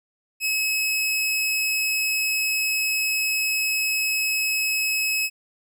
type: tone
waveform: sawtooth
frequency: 2570 Hz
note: E7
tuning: 45 cents flat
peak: -18 dBFS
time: 0.4-5.3 s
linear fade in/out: 50 ms
effects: none